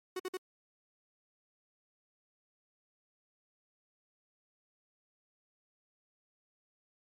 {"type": "tone bursts", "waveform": "45% pulse", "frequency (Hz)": 370, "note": "F#4", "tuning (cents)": 0, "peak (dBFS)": -35, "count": 3, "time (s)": [0.16, 0.372], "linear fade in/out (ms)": 5, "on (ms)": 36, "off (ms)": 52, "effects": ["MP3 64 kbps"]}